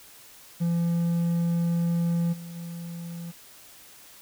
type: tone with level steps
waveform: triangle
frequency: 170 Hz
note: F3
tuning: 46 cents flat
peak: -20 / -35 / -32 dBFS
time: 0.6-3.32 s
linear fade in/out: 20 ms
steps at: 2.32 / 2.55 s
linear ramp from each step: 20 ms
effects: white hiss -50 dBFS RMS until 4.21 s